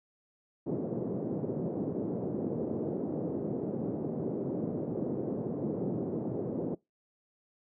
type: band-pass noise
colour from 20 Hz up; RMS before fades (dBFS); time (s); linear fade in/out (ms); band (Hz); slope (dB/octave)
white; -34; 0.66-6.75; 10; 130 to 450; 24
effects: noise-tail reverb RT60 0.2 s tail -23 dB re dry